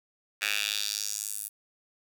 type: tone with high-pass filter sweep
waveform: 10% pulse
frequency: 103.83 Hz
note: G#2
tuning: in tune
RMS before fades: -32 dBFS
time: 0.41-1.49 s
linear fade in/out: 20 ms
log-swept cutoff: 2100 to 11000 Hz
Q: 2.1
effects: none